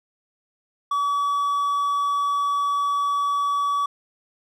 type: tone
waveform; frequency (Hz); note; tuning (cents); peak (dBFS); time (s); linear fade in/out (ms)
triangle; 1141; C#6; +50; -18; 0.91-3.86; 5
effects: none